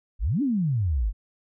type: exponential two-way sweep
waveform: sine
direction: up then down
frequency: 38.8 to 300 to 44.1 Hz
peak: -21 dBFS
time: 0.19-1.13 s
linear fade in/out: 50 ms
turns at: 0.42 s
effects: none